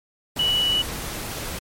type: tone in noise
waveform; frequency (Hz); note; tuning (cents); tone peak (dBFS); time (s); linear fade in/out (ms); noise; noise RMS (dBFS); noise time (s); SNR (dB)
sine; 2948; F#7; -7; -18; 0.39-0.82; 5; pink; -31; 0.36-1.59; +10
effects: MP3 64 kbps